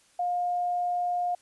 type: tone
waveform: sine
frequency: 710 Hz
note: F5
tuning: 28 cents sharp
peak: -25 dBFS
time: 0.19-1.35 s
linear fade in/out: 5 ms
effects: white hiss -62 dBFS RMS until 1.41 s + resampled to 24000 Hz